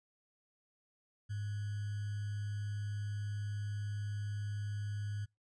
sine tone with sample-and-hold, 103.4 Hz, G#2, 7 cents flat, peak -36 dBFS, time 1.29-5.26 s, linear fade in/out 20 ms, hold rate 1575 Hz, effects noise-tail reverb RT60 0.2 s tail -25 dB re dry + resampled to 22050 Hz

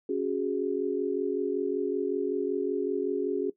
sine chord, C# suspended fourth, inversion none, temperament equal, 277.2 / 370 / 415.3 Hz, C#4 / F#4 / G#4, 0 / 0 / 0 cents, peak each -32 / -29 / -30 dBFS, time 0.09-3.5 s, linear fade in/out 5 ms, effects noise-tail reverb RT60 0.1 s tail -17 dB re dry

